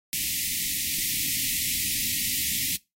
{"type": "band-stop noise", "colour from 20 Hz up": "white", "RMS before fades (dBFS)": -27, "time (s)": [0.13, 2.76], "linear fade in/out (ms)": 0, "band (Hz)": [320, 1900], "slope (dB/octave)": 96, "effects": ["noise-tail reverb RT60 0.2 s tail -20 dB re dry", "AAC 48 kbps"]}